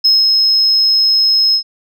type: tone with ADSR envelope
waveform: sine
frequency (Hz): 5160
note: E8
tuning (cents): -38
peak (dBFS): -4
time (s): 0.04-1.63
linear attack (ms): 15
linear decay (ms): 180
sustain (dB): -3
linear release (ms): 89
effects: tanh soft clip ceiling -5 dBFS